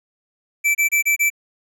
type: tone bursts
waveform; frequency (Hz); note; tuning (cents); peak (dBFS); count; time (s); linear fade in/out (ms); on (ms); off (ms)
square; 2325; D7; -18; -15; 5; 0.64-1.302; 20; 110; 28
effects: none